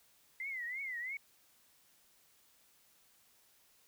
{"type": "tone with vibrato", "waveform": "sine", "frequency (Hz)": 2039, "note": "C7", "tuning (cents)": -45, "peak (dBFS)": -38, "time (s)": [0.4, 1.17], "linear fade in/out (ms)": 2, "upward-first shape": "triangle", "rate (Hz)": 3, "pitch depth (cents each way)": 170, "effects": ["white hiss -68 dBFS RMS until 3.87 s"]}